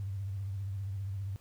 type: tone with vibrato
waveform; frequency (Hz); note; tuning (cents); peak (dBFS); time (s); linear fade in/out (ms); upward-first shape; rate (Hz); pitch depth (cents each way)
sine; 98; G2; 0; -34; 0-1.36; 0; sine; 15; 70
effects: pink hiss -64 dBFS RMS until 1.4 s